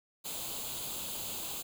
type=noise with comb filter; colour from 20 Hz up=white; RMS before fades=-39 dBFS; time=0.24-1.63 s; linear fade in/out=20 ms; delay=0.27 ms; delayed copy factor=+0.7; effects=none